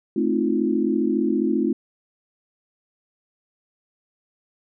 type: chord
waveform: sine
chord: F dominant seventh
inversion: first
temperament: just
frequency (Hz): 218.3 / 261.9 / 314.3 / 349.2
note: A3 / C4 / Eb4 / F4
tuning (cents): -13 / +2 / +18 / 0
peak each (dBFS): -24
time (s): 0.16-1.73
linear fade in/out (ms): 5
effects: none